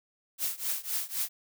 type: noise with tremolo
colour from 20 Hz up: blue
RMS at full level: -29 dBFS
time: 0.38-1.29 s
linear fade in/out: 50 ms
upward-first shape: triangle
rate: 3.9 Hz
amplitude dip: 95%
effects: none